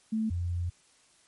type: tone pair in turn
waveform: sine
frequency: 220 / 87.31 Hz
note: A3 / F2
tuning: 0 / 0 cents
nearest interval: octave + major third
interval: 1600 cents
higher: first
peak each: -26 / -28 dBFS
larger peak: first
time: 0.12-0.3 / 0.3-0.7 s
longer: second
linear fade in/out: 10 ms
effects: white hiss -63 dBFS RMS until 1.27 s + MP3 48 kbps